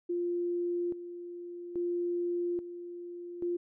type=tone with tremolo; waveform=sine; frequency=349.2 Hz; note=F4; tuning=in tune; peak=-29 dBFS; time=0.09-3.57 s; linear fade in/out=10 ms; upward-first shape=square; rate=0.6 Hz; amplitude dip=70%; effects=none